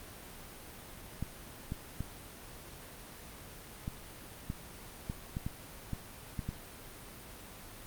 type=clicks; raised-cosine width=5 ms; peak=-23 dBFS; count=11; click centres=1.226 / 1.721 / 2.006 / 3.879 / 4.501 / 5.099 / 5.369 / 5.465 / 5.933 / 6.392 / 6.49 s; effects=pink hiss -49 dBFS RMS until 7.86 s + Opus 32 kbps